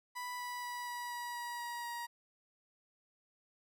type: tone with pitch steps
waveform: 30% pulse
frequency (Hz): 987.8 / 982.1 / 976.5 / 970.8 / 965.2 / 959.7 / 954.2 / 948.7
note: B5 / B5 / B5 / B5 / B5 / B5 / A#5 / A#5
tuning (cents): 0 / -10 / -20 / -30 / -40 / -50 / +40 / +30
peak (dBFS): -37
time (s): 0.15-2.07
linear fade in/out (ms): 20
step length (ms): 240
effects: none